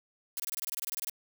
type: noise bursts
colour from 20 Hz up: blue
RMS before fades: -35 dBFS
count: 15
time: 0.37-1.097 s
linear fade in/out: 0 ms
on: 27 ms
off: 23 ms
effects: none